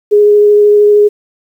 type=tone with vibrato; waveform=sine; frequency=415.3 Hz; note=G#4; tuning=in tune; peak=-3 dBFS; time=0.11-1.09 s; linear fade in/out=20 ms; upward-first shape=sine; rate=13 Hz; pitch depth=9 cents each way; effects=7-bit